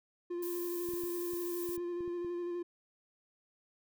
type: tone with vibrato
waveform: triangle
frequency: 349.2 Hz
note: F4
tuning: in tune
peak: -33 dBFS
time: 0.3-2.63 s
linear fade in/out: 10 ms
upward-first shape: square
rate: 12 Hz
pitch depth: 16 cents each way
type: noise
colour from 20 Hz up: violet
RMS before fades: -44 dBFS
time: 0.42-1.77 s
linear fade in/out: 10 ms
type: clicks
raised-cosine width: 3 ms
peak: -38 dBFS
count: 9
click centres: 0.888 / 0.936 / 1.036 / 1.335 / 1.691 / 1.779 / 2.007 / 2.078 / 2.247 s
effects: none